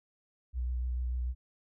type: tone with vibrato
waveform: sine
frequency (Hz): 61.74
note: B1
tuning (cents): 0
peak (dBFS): -30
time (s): 0.53-1.35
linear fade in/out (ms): 50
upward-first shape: sine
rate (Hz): 6.8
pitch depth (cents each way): 21
effects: none